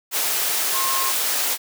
sine tone in noise, 1069 Hz, C6, 37 cents sharp, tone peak -24 dBFS, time 0.72-1.13 s, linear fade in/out 50 ms, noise white, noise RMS -22 dBFS, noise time 0.11-1.58 s, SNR -5 dB, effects high-pass 400 Hz 12 dB/octave

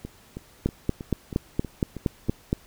two click trains, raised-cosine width 3 ms, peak -9 / -21 dBFS, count 9 / 8, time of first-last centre 0.66-2.529 / 0.05-2.286 s, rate 4.28 / 3.13 Hz, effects pink hiss -54 dBFS RMS until 2.66 s

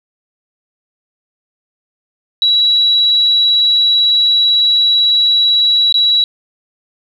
sine tone with dropouts, 3906 Hz, B7, 20 cents flat, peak -8 dBFS, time 2.42-6.24 s, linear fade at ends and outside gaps 1 ms, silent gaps 5.925-5.942 s, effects 7-bit

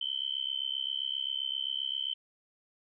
sine tone with amplitude modulation, 3083 Hz, G7, 29 cents flat, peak -27 dBFS, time 0.01-2.14 s, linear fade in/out 5 ms, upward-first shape sine, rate 67.6 Hz, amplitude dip 100%, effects none

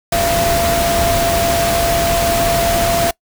sine tone in noise, 681 Hz, F5, 44 cents flat, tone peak -15 dBFS, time 0.12-3.11 s, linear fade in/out 5 ms, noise pink, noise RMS -18 dBFS, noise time 0.12-3.11 s, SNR 0 dB, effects noise-tail reverb RT60 0.1 s tail -23 dB re dry

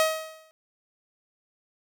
sawtooth tone with exponential decay, 634 Hz, D#5, 32 cents sharp, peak -14 dBFS, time 0-0.51 s, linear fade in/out 0 ms, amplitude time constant 110 ms, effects none

